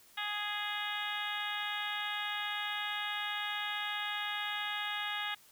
harmonic tone with a mistuned harmonic, 415.3 Hz, G#4, in tune, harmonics 2 / 3 / 4 / 5 / 6 / 7 / 8 / 9, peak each -42 / -43 / -40 / -42 / -46 / -43 / -43 / -44 dBFS, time 0.17-5.35 s, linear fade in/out 10 ms, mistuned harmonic 9, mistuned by -16 cents, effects white hiss -61 dBFS RMS until 5.51 s

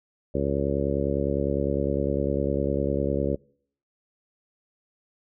harmonic tone, 69.9 Hz, C#2, 15 cents sharp, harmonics 1 / 2 / 3 / 4 / 5 / 6 / 7 / 8, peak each -31 / -31 / -31 / -31 / -31 / -31 / -31 / -31 dBFS, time 0.34-3.36 s, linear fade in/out 10 ms, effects noise-tail reverb RT60 0.6 s tail -25 dB re dry

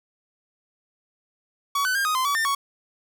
45% pulse tone with pitch steps, 1128 / 1508 / 1606 / 1248 / 1035 / 1139 / 1802 / 1115 Hz, C#6 / F#6 / G6 / D#6 / C6 / C#6 / A6 / C#6, +30 / +32 / +41 / +5 / -19 / +47 / +41 / +10 cents, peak -21 dBFS, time 1.75-2.55 s, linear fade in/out 5 ms, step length 100 ms, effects none

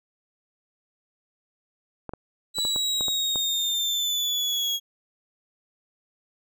clicks, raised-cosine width 1 ms, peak -20 dBFS, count 8, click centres 2.093 / 2.136 / 2.585 / 2.651 / 2.761 / 3.009 / 3.083 / 3.358 s
35% pulse linear sweep, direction down, 3951 to 3302 Hz, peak -22 dBFS, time 2.54-4.8 s, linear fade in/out 50 ms
effects none

